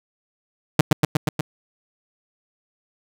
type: tone with echo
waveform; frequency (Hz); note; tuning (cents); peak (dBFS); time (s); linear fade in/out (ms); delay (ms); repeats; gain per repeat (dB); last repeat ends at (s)
sawtooth; 152.8; D#3; -31; -5; 0.79-0.81; 5; 120; 5; -2; 1.41
effects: none